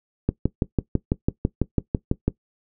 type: click train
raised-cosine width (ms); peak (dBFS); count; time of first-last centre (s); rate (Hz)
3; -6; 13; 0.29-2.28; 6.03
effects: noise-tail reverb RT60 0.1 s tail -18 dB re dry